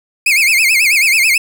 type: tone with vibrato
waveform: 40% pulse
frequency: 2349 Hz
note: D7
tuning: in tune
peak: -8 dBFS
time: 0.26-1.38 s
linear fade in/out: 5 ms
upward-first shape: sine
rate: 9.2 Hz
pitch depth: 200 cents each way
effects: 8-bit